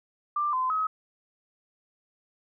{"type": "tone with pitch steps", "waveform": "sine", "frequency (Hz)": [1185, 1027, 1274], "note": ["D6", "C6", "D#6"], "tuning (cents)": [15, -33, 41], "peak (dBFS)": -24, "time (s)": [0.36, 0.87], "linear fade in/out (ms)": 5, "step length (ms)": 170, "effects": []}